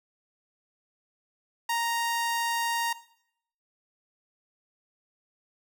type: tone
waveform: sawtooth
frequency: 932.3 Hz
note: A#5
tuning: in tune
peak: -22 dBFS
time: 1.69-2.93 s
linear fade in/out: 5 ms
effects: noise-tail reverb RT60 0.7 s tail -17 dB re dry